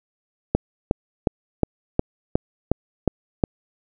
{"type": "click train", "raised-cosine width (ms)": 2, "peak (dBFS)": -3, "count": 9, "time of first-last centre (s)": [0.55, 3.438], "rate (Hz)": 2.77, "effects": []}